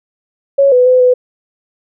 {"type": "tone with pitch steps", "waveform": "sine", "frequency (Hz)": [554, 498.5, 507, 500], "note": ["C#5", "B4", "B4", "B4"], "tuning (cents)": [-1, 16, 45, 21], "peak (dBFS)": -5, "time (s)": [0.58, 1.14], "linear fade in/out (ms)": 10, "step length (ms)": 140, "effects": []}